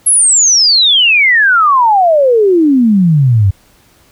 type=exponential sweep; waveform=sine; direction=down; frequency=11270 to 92.6 Hz; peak=-5 dBFS; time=0.06-3.51 s; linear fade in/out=10 ms; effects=pink hiss -48 dBFS RMS until 4.11 s